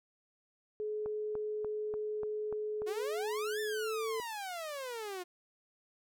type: tone with pitch glide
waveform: sine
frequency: 425.3 to 445.2 Hz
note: G#4 to A4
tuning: +41 to +20 cents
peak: -34 dBFS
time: 0.8-4.2 s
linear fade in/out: 0 ms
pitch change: +79 cents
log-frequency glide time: 3.65-4.05 s
type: click train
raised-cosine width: 1 ms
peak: -31 dBFS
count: 7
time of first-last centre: 1.06-2.82 s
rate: 3.41 Hz
type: exponential two-way sweep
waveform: sawtooth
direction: up then down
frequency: 350.2 to 1800 to 350.2 Hz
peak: -35 dBFS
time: 2.86-5.24 s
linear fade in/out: 20 ms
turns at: 3.6 s
effects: none